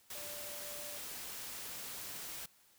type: tone in noise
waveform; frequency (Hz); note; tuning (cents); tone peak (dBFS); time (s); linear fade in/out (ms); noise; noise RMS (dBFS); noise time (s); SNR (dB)
sine; 587.3; D5; 0; -51; 0.15-0.98; 5; white; -45; 0.1-2.46; -9
effects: white hiss -67 dBFS RMS until 2.78 s